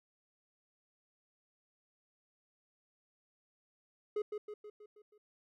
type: tone with echo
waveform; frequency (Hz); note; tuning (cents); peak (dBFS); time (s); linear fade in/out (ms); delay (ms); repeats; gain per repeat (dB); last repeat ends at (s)
triangle; 420; G#4; +19; -30; 4.16-4.22; 5; 160; 6; -5; 5.18
effects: none